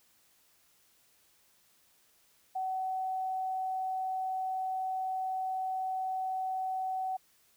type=tone; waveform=sine; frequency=754 Hz; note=F#5; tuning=32 cents sharp; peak=-31 dBFS; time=2.55-7.17 s; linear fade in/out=10 ms; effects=white hiss -67 dBFS RMS until 7.56 s